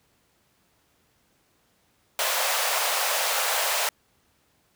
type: high-pass noise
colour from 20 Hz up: pink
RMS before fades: -25 dBFS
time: 2.19-3.89 s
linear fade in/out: 2 ms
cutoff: 520 Hz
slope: 48 dB/octave
effects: pink hiss -66 dBFS RMS until 4.75 s + high-pass 60 Hz 12 dB/octave